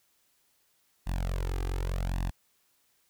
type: tone with flanger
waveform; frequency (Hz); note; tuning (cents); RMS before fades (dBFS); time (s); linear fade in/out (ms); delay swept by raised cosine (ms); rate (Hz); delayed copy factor
sawtooth; 44.97; F#1; -49; -31; 1.06-2.31; 20; 1.1 to 2.5; 0.87; +1
effects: white hiss -70 dBFS RMS until 3.09 s